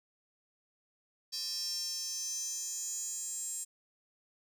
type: tone with high-pass filter sweep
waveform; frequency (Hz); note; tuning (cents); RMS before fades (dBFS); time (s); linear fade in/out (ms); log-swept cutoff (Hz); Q
square; 360; F#4; -47; -38; 1.32-3.65; 20; 5000 to 7800; 9
effects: none